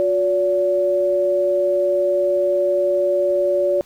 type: tone pair together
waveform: sine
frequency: 360 / 571.5 Hz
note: F#4 / D5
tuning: -47 / -47 cents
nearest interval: minor sixth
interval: 800 cents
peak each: -21 / -16 dBFS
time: 0-3.81 s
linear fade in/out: 0 ms
effects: pink hiss -51 dBFS RMS until 3.85 s